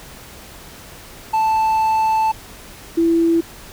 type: tone pair in turn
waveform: triangle / sine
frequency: 880 / 332.9 Hz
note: A5 / E4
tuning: 0 / +17 cents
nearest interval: octave + perfect fourth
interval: 1683 cents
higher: first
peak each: -12 dBFS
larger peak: neither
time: 1.33-2.32 / 2.97-3.41 s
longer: first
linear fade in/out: 10 ms
effects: pink hiss -39 dBFS RMS until 3.72 s